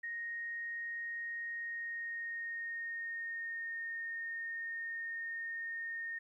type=tone with pitch glide; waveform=sine; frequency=1864.7 to 1839 Hz; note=A#6 to A#6; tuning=0 to -24 cents; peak=-38 dBFS; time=0.03-6.19 s; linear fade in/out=10 ms; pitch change=-24 cents; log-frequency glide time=1.53-3.76 s; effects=13-bit